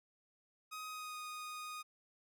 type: tone with pitch glide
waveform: sawtooth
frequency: 1257 to 1238.3 Hz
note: D#6 to D#6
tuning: +17 to -9 cents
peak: -40 dBFS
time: 0.71-1.83 s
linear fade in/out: 20 ms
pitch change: -26 cents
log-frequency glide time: 0.9-1.18 s
effects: none